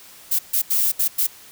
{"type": "noise bursts at uneven times", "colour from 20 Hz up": "violet", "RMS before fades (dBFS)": -19, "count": 5, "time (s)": [[0.31, 0.39], [0.53, 0.62], [0.7, 0.92], [0.99, 1.08], [1.18, 1.27]], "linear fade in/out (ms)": 10, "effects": ["white hiss -45 dBFS RMS until 1.51 s"]}